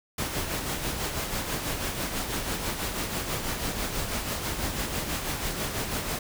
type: noise with tremolo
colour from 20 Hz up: pink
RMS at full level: -29 dBFS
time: 0.18-6.19 s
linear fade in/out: 5 ms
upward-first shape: sine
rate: 6.1 Hz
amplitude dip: 45%
effects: none